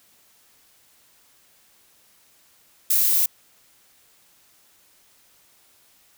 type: noise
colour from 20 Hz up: violet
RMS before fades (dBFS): -19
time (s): 2.9-3.26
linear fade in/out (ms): 5
effects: white hiss -58 dBFS RMS until 6.17 s